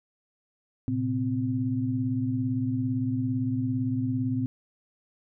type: tone cluster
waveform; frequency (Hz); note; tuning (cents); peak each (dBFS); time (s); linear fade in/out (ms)
sine; 113.7 / 131.4 / 258; A#2 / C3 / C4; -43 / +8 / -24; -29 / -34 / -27; 0.88-4.46; 0
effects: none